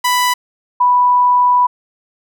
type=tone pair in turn; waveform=sawtooth / sine; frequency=991 / 986.6 Hz; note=B5 / B5; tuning=+6 / -2 cents; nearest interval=unison; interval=8 cents; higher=first; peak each=-8 dBFS; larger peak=neither; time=0.04-0.34 / 0.8-1.67 s; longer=second; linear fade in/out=10 ms; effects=none